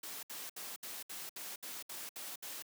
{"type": "noise bursts", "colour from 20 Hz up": "white", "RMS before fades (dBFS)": -45, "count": 10, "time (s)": [0.03, 2.624], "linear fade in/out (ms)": 5, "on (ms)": 200, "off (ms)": 66, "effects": ["high-pass 200 Hz 12 dB/octave"]}